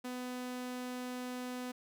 sawtooth tone, 250 Hz, B3, 21 cents sharp, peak -35 dBFS, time 0.04-1.72 s, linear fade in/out 10 ms, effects none

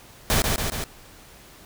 pink noise with echo, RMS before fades -20 dBFS, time 0.3-0.42 s, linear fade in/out 0 ms, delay 140 ms, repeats 3, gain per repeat -3 dB, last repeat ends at 0.84 s, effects pink hiss -48 dBFS RMS until 1.65 s

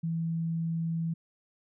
sine tone, 164.81 Hz, E3, in tune, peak -28 dBFS, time 0.03-1.14 s, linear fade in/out 10 ms, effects none

